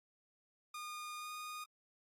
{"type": "tone with pitch glide", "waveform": "sawtooth", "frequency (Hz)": [1219, 1230.3], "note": ["D#6", "D#6"], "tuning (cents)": [-36, -20], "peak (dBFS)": -40, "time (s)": [0.74, 1.64], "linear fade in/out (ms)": 5, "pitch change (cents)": 16, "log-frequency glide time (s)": [1.17, 1.31], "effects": ["AAC 48 kbps"]}